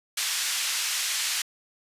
white band-pass noise, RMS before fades -28 dBFS, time 0.17-1.42 s, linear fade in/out 5 ms, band 1700 to 7300 Hz, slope 12 dB/octave, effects resampled to 32000 Hz

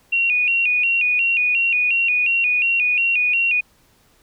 sine tone with vibrato, 2602 Hz, E7, 23 cents flat, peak -15 dBFS, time 0.12-3.61 s, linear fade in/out 10 ms, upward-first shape square, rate 2.8 Hz, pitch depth 92 cents each way, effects pink hiss -57 dBFS RMS until 4.22 s

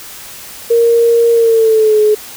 sine tone with pitch glide, 466.2 to 425 Hz, A#4 to G#4, 0 to +40 cents, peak -6 dBFS, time 0.7-2.15 s, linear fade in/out 10 ms, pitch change -160 cents, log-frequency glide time 1.32-2 s, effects white hiss -31 dBFS RMS until 2.36 s

